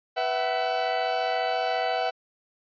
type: chord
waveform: 40% pulse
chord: B suspended fourth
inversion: none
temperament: equal with one note detuned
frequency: 493.9 / 659.3 / 753.8 Hz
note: B4 / E5 / F#5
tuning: 0 / 0 / +32 cents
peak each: -31 / -28 / -26 dBFS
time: 0.16-2.11 s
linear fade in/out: 20 ms
effects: resampled to 11025 Hz